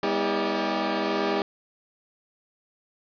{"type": "tone cluster", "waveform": "20% pulse", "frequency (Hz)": [201.1, 245.8, 320.6, 401.4, 580], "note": ["G3", "B3", "E4", "G4", "D5"], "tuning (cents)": [44, -8, -48, 41, -22], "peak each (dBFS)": [-26, -28, -24, -24, -28], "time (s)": [0.03, 1.42], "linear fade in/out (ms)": 2, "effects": ["resampled to 11025 Hz", "9-bit"]}